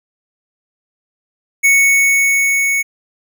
square tone with level ramp, 2217 Hz, C#7, in tune, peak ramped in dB -8 to -14 dBFS, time 1.63-2.83 s, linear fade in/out 20 ms, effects none

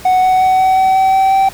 triangle tone with pitch steps, 741 / 745.7 / 750.5 / 755.3 / 760.1 / 764.9 / 769.8 / 774.7 Hz, F#5 / F#5 / F#5 / F#5 / F#5 / G5 / G5 / G5, +2 / +13 / +24 / +35 / +46 / -43 / -32 / -21 cents, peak -6 dBFS, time 0.05-1.49 s, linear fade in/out 5 ms, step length 180 ms, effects pink hiss -34 dBFS RMS until 1.53 s

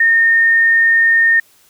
sine tone, 1830 Hz, A#6, 32 cents flat, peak -8 dBFS, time 0-1.4 s, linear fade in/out 5 ms, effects white hiss -51 dBFS RMS until 1.69 s

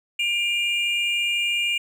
triangle tone pair together, 2395 / 2829 Hz, D7 / F7, +33 / +22 cents, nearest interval minor third, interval 289 cents, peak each -22 dBFS, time 0.19-1.78 s, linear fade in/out 5 ms, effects none

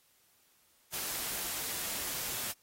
white noise, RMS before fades -37 dBFS, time 0.92-2.53 s, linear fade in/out 20 ms, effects white hiss -68 dBFS RMS until 2.62 s + AAC 48 kbps

